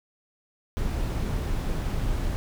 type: noise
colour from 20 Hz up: brown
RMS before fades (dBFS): -27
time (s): 0.77-2.36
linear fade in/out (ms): 0
effects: none